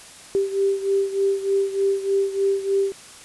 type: beating tone pair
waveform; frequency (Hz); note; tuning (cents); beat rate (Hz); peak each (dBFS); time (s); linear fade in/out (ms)
sine; 392 / 395.3; G4 / G4; 0 / +15; 3.3; -20 / -24; 0.35-2.92; 0
effects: white hiss -43 dBFS RMS until 3.24 s + resampled to 24000 Hz